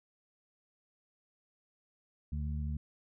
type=harmonic tone; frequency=74.2 Hz; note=D2; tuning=18 cents sharp; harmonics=1 / 2 / 3; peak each=-34 / -40 / -44 dBFS; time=2.32-2.77 s; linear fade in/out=5 ms; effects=none